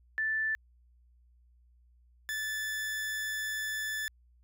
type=tone pair in turn; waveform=sine / 40% pulse; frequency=1760 / 1744.8 Hz; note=A6 / A6; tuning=0 / -15 cents; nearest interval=unison; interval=15 cents; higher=first; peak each=-28 / -32 dBFS; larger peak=first; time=0.18-0.55 / 2.29-4.08 s; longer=second; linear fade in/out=0 ms; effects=added 60 Hz sine -60 dBFS peak until 4.43 s